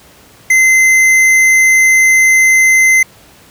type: tone with tanh clipping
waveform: triangle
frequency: 2064 Hz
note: C7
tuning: 24 cents flat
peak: -7 dBFS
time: 0.5-3.03 s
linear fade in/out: 5 ms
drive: 17 dB
effects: pink hiss -42 dBFS RMS until 3.5 s + high-pass 60 Hz 12 dB/octave